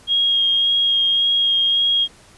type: tone with vibrato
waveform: sine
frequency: 3260 Hz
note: G#7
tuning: 33 cents flat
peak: -14 dBFS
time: 0.07-2.08 s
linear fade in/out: 50 ms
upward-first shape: sine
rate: 1.8 Hz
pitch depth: 12 cents each way
effects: pink hiss -48 dBFS RMS until 2.37 s + resampled to 24000 Hz